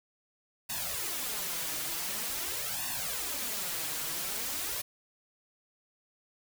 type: noise with flanger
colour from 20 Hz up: white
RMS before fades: -35 dBFS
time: 0.69-4.82 s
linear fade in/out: 10 ms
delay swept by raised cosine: 1.1 to 6.4 ms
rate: 0.46 Hz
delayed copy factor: +0.8
effects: none